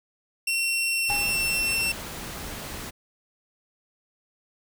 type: tone with pitch glide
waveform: sawtooth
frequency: 2721 to 2701 Hz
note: F7 to E7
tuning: -46 to +42 cents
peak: -20 dBFS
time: 0.47-1.92 s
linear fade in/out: 5 ms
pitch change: -12 cents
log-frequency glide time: 0.89-1.22 s
type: noise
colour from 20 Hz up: pink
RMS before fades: -36 dBFS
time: 1.08-2.91 s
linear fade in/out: 20 ms
type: tone with exponential decay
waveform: sine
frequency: 815 Hz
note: G#5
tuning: 33 cents flat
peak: -26 dBFS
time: 1.1-1.5 s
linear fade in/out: 0 ms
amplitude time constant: 85 ms
effects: none